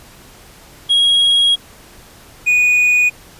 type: tone pair in turn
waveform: triangle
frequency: 3294 / 2468 Hz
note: G#7 / D#7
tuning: -15 / -15 cents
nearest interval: perfect fourth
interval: 500 cents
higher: first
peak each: -8 dBFS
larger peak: neither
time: 0.89-1.56 / 2.46-3.1 s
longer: first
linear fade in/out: 20 ms
effects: pink hiss -42 dBFS RMS until 3.39 s + resampled to 32000 Hz